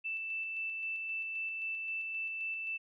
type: tone with tremolo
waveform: sine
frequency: 2651 Hz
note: E7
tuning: 9 cents sharp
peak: -34 dBFS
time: 0.04-2.78 s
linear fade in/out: 20 ms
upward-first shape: square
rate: 3.8 Hz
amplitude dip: 25%
effects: none